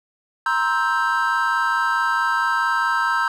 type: chord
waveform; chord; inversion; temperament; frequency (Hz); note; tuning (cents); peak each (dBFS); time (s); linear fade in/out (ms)
triangle; C dominant seventh; third; just; 941.9 / 1046.5 / 1308.1 / 1569.8; Bb5 / C6 / E6 / G6; +18 / 0 / -14 / +2; -22 / -24 / -21 / -20; 0.46-3.28; 2
effects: none